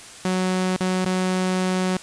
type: tone with dropouts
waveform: sawtooth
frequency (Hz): 185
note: F#3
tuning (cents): 0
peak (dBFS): -16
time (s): 0.25-1.97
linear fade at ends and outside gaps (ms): 2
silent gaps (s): 0.764-0.806 / 1.048-1.058
effects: white hiss -41 dBFS RMS until 2.02 s + resampled to 22050 Hz